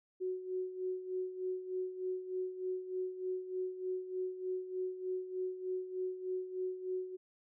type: tone with tremolo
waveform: sine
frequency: 370 Hz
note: F#4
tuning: in tune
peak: -33 dBFS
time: 0.2-7.17 s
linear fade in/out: 20 ms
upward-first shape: sine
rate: 3.3 Hz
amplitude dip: 70%
effects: none